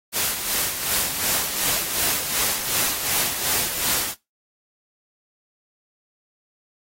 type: noise with tremolo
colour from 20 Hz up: white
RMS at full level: -21 dBFS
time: 0.12-4.15 s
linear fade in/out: 50 ms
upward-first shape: sine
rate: 2.7 Hz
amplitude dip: 55%
effects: noise-tail reverb RT60 0.2 s tail -20 dB re dry + AAC 48 kbps